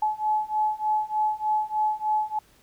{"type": "beating tone pair", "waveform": "sine", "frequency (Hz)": [854, 857.3], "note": ["G#5", "A5"], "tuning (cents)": [48, -45], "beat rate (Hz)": 3.3, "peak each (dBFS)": [-26, -25], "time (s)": [0.02, 2.39], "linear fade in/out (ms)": 5, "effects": ["pink hiss -59 dBFS RMS until 2.62 s"]}